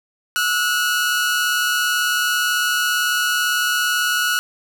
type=tone pair together; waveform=sawtooth; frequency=1318.5 / 1456.5 Hz; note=E6 / F#6; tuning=0 / -28 cents; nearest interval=major second; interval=172 cents; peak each=-22 / -14 dBFS; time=0.36-4.39 s; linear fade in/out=0 ms; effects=none